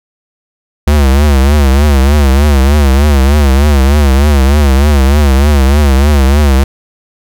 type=tone with vibrato; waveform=square; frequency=70.3 Hz; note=C#2; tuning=25 cents sharp; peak=-5 dBFS; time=0.87-6.64 s; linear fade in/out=5 ms; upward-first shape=triangle; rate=3.3 Hz; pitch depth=140 cents each way; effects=none